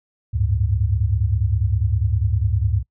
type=tone cluster; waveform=sine; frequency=71.6 / 96.5 / 106.4 Hz; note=D2 / G2 / G#2; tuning=-43 / -27 / +42 cents; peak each=-21 dBFS; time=0.33-2.83 s; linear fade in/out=20 ms; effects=noise-tail reverb RT60 0.1 s tail -24 dB re dry